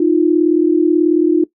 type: tone pair together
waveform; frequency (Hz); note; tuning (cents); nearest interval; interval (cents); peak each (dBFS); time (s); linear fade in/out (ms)
sine; 310.8 / 349.2; D#4 / F4; -2 / 0; major second; 202; -12; 0-1.44; 5
effects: noise-tail reverb RT60 0.1 s tail -18 dB re dry